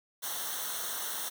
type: noise with comb filter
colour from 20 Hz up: white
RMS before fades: -36 dBFS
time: 0.22-1.3 s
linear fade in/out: 20 ms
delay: 0.41 ms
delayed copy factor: -0.8
effects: none